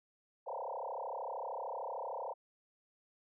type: tone with frequency modulation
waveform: sine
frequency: 730 Hz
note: F#5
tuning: 24 cents flat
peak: -38 dBFS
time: 0.46-2.34 s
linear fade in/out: 20 ms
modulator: 33.2 Hz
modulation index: 7.2
effects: none